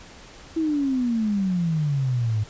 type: exponential sweep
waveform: sine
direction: down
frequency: 329.6 to 103.83 Hz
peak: -20 dBFS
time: 0.56-2.44 s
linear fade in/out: 10 ms
effects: pink hiss -45 dBFS RMS until 2.49 s + resampled to 16000 Hz